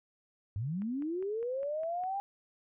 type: linear sweep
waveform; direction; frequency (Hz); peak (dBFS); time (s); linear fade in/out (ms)
sine; up; 92.5 to 806; -32; 0.56-2.2; 0
type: click train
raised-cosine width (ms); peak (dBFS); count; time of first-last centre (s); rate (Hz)
0.5; -39; 7; 0.82-2.037; 4.93
effects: none